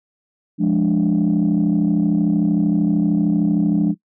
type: chord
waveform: sine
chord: D diminished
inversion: first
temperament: equal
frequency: 174.61 / 207.7 / 293.7 Hz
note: F3 / Ab3 / D4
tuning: 0 / 0 / 0 cents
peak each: -17 dBFS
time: 0.58-3.95 s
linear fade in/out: 50 ms
effects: noise-tail reverb RT60 0.1 s tail -20 dB re dry + tanh soft clip ceiling -9 dBFS